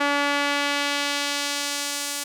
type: tone with band-pass filter sweep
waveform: sawtooth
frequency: 286.2 Hz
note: D4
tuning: 45 cents flat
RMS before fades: -25 dBFS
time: 0-2.24 s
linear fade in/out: 10 ms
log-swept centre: 1600 to 8800 Hz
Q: 0.8
effects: none